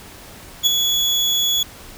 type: tone with ADSR envelope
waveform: 35% pulse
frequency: 3386 Hz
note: G#7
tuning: 33 cents sharp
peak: -8 dBFS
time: 0.63-1.63 s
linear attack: 33 ms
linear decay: 16 ms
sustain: -6 dB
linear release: 3 ms
effects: pink hiss -40 dBFS RMS until 1.97 s